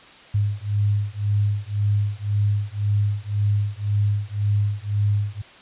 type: beating tone pair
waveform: sine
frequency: 102 / 103.9 Hz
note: G#2 / G#2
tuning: -31 / +1 cents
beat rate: 1.9 Hz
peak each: -22 dBFS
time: 0.34-5.42 s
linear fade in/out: 10 ms
effects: white hiss -46 dBFS RMS until 5.61 s + resampled to 8000 Hz